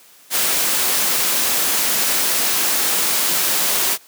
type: noise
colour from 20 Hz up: white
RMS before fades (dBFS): -18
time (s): 0.3-3.98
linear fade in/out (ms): 50
effects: white hiss -48 dBFS RMS until 4.07 s + high-pass 200 Hz 12 dB/octave